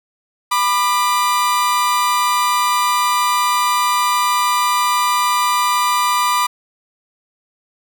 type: tone pair together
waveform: 40% pulse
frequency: 987.8 / 1194.1 Hz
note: B5 / D6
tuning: 0 / +28 cents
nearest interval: minor third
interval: 328 cents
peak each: -16 dBFS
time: 0.51-6.47 s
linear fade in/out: 10 ms
effects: none